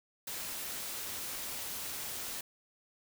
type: noise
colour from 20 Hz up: white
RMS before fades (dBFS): -40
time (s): 0.27-2.41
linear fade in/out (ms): 5
effects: none